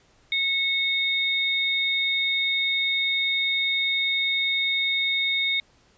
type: tone pair together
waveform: sine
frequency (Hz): 2200 / 3685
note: C#7 / A#7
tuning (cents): -14 / -21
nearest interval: major sixth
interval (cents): 893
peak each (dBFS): -24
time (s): 0.32-5.6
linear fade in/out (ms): 2
effects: pink hiss -60 dBFS RMS until 5.97 s + resampled to 16000 Hz

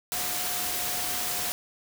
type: tone in noise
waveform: sine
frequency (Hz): 720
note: F#5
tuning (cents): -47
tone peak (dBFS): -40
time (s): 0.12-1.52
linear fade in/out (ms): 0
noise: white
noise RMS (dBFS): -30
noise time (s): 0.12-1.52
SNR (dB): -13
effects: none

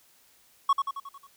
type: tone with echo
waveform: triangle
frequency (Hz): 1108.7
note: C#6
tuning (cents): 0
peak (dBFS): -16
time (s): 0.69-0.73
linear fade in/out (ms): 5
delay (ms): 90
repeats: 6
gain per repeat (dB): -5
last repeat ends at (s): 1.27
effects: white hiss -61 dBFS RMS until 1.36 s

